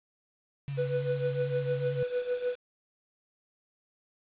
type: tone with vibrato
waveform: sine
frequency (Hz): 138.5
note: C#3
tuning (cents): -1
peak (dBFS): -32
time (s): 0.68-2.03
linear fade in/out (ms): 0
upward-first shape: sine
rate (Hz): 9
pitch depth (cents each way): 31
type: tone with tremolo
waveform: triangle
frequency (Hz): 493.9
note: B4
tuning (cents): 0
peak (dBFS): -23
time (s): 0.77-2.56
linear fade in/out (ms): 20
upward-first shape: triangle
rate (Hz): 6.6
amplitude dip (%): 85
effects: resampled to 8000 Hz + 8-bit